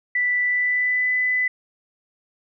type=tone with pitch glide; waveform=sine; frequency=1975.5 to 2002 Hz; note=B6 to B6; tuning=0 to +23 cents; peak=-18 dBFS; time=0.15-1.48 s; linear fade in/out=5 ms; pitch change=+23 cents; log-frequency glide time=0.43-1.12 s; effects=none